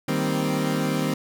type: chord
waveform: 30% pulse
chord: C minor seventh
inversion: first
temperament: equal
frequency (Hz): 155.56 / 196 / 233.1 / 261.6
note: Eb3 / G3 / Bb3 / C4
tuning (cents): 0 / 0 / 0 / 0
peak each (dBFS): -24 / -26 / -28 / -24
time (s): 0.08-1.14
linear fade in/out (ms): 5
effects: none